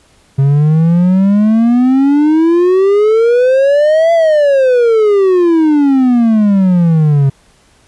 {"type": "exponential two-way sweep", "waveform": "triangle", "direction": "up then down", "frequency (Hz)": [134.6, 678, 134.6], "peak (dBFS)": -4, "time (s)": [0.38, 7.3], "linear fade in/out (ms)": 10, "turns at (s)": 4.13, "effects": ["pink hiss -49 dBFS RMS until 7.87 s", "resampled to 24000 Hz"]}